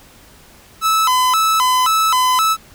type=tone with vibrato; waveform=45% pulse; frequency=1150 Hz; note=D6; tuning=37 cents flat; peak=-12 dBFS; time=0.81-2.57 s; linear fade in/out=50 ms; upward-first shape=square; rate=1.9 Hz; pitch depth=220 cents each way; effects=pink hiss -45 dBFS RMS until 2.74 s